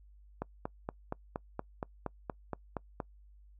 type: click train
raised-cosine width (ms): 1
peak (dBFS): -21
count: 12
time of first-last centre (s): 0.42-3.002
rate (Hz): 4.26
effects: noise-tail reverb RT60 0.1 s tail -25 dB re dry + added 50 Hz sine -55 dBFS peak until 3.59 s